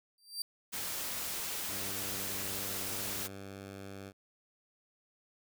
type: tone with exponential growth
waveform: sawtooth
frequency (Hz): 4699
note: D8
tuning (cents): 0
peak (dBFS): -29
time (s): 0.18-0.42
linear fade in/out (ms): 2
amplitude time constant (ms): 52
type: noise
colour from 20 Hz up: white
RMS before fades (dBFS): -38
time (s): 0.72-3.28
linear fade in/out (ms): 20
type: tone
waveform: 10% pulse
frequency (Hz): 98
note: G2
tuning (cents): 0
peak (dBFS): -36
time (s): 1.68-4.13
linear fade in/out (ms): 50
effects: none